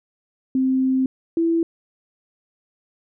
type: tone pair in turn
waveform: sine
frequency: 261.6 / 332.1 Hz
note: C4 / E4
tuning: 0 / +13 cents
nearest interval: major third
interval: 413 cents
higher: second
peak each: -16 / -16 dBFS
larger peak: neither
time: 0.55-1.06 / 1.37-1.63 s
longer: first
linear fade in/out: 2 ms
effects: none